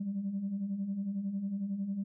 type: beating tone pair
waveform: sine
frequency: 189 / 200 Hz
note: F#3 / G3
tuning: +37 / +35 cents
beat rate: 11 Hz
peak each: -40 / -32 dBFS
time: 0-2.04 s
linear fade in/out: 10 ms
effects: tanh soft clip ceiling -27 dBFS